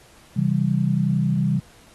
sine chord, C major, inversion none, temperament equal with one note detuned, 134.03 / 164.81 / 196 Hz, C3 / E3 / G3, +42 / 0 / 0 cents, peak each -22 dBFS, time 0.36-1.6 s, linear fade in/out 10 ms, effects pink hiss -52 dBFS RMS until 1.94 s + AAC 32 kbps

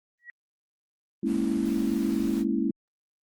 sine tone with exponential growth, 1917 Hz, A#6, 48 cents sharp, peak -36 dBFS, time 0.19-0.3 s, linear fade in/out 1 ms, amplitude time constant 23 ms
sine chord, A# half-diminished seventh, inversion third, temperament equal with one note detuned, 207.7 / 232.1 / 277.2 / 329.6 Hz, G#3 / A#3 / C#4 / E4, 0 / -7 / 0 / 0 cents, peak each -29 dBFS, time 1.23-2.71 s, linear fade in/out 5 ms
pink noise, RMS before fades -44 dBFS, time 1.25-2.45 s, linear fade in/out 50 ms
effects Opus 32 kbps

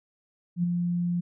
sine tone with ADSR envelope, 174.61 Hz, F3, in tune, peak -20 dBFS, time 0.56-1.21 s, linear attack 75 ms, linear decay 10 ms, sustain -4 dB, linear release 14 ms, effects none

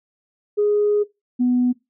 sine tone pair in turn, 415.3 / 247.7 Hz, G#4 / B3, 0 / +5 cents, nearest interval major sixth, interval 895 cents, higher first, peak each -14 dBFS, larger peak neither, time 0.57-1.04 / 1.39-1.73 s, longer first, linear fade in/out 20 ms, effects noise-tail reverb RT60 0.2 s tail -20 dB re dry + tanh soft clip ceiling -10 dBFS

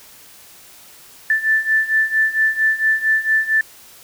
sine beating tone pair, 1760 / 1764.4 Hz, A6 / A6, 0 / +4 cents, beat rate 4.4 Hz, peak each -19 / -16 dBFS, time 1.3-3.61 s, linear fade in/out 2 ms, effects white hiss -44 dBFS RMS until 4.03 s

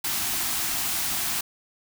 white band-stop noise, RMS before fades -27 dBFS, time 0.04-1.41 s, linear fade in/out 5 ms, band 390 to 630 Hz, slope 96 dB/octave, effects none

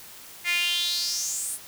sawtooth tone with high-pass filter sweep, 349.2 Hz, F4, in tune, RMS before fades -27 dBFS, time 0.44-1.59 s, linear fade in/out 50 ms, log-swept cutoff 2100 to 10000 Hz, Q 5.6, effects white hiss -45 dBFS RMS until 1.67 s

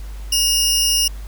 25% pulse tone pair together, 2846 / 5268 Hz, F7 / E8, +32 / -2 cents, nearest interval major seventh, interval 1066 cents, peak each -13 dBFS, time 0.32-1.08 s, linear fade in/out 5 ms, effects added 50 Hz sine -28 dBFS peak until 1.27 s + pink hiss -45 dBFS RMS until 1.27 s

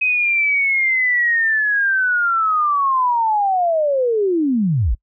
sine linear sweep, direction down, 2533 to 40 Hz, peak -14 dBFS, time 0.01-4.95 s, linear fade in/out 10 ms, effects noise-tail reverb RT60 0.1 s tail -26 dB re dry

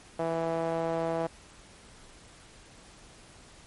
sawtooth tone with band-pass filter, 164.81 Hz, E3, in tune, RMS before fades -30 dBFS, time 0.19-1.27 s, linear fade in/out 5 ms, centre 640 Hz, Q 2.2, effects pink hiss -53 dBFS RMS until 3.66 s + MP3 48 kbps

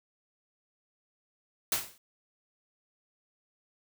white noise with exponential decay, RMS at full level -25 dBFS, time 1.72-1.98 s, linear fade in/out 2 ms, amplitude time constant 56 ms, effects none

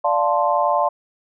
sine chord, D minor seventh, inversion none, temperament equal, 587.3 / 698.5 / 880 / 1046.5 Hz, D5 / F5 / A5 / C6, 0 / 0 / 0 / 0 cents, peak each -21 dBFS, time 0.04-0.89 s, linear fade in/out 10 ms, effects none

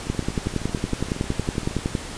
two click trains, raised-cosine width 3 ms, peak -9 / -20 dBFS, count 21 / 23, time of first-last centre 0.1-1.952 / 0.07-1.789 s, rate 10.8 / 12.8 Hz, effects pink hiss -35 dBFS RMS until 2.17 s + resampled to 22050 Hz

